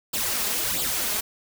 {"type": "noise with flanger", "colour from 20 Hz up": "white", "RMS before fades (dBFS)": -26, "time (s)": [0.13, 1.21], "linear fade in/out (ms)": 10, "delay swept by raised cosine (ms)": [0.24, 4.84], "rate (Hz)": 1.5, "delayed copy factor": 0.7, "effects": []}